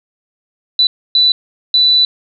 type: tone bursts at uneven times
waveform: sine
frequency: 3977 Hz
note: B7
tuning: 11 cents sharp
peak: -7 dBFS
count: 3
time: 0.79-0.87 / 1.15-1.32 / 1.74-2.05 s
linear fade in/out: 2 ms
effects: none